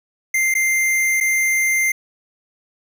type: tone with dropouts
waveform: square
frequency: 2093 Hz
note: C7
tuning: in tune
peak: -16 dBFS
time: 0.34-1.92 s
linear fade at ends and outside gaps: 5 ms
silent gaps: 0.541-0.55 / 1.203-1.208 s
effects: none